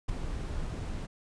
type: noise with ADSR envelope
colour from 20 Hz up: brown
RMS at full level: -27 dBFS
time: 0.08-1.07 s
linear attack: 14 ms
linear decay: 7 ms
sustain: -8 dB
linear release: 17 ms
effects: resampled to 22050 Hz